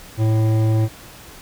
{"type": "tone with hard clipping", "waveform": "triangle", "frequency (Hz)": 110, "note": "A2", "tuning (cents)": 0, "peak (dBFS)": -16, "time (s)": [0.17, 0.89], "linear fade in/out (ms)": 50, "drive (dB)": 16, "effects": ["pink hiss -41 dBFS RMS until 1.41 s"]}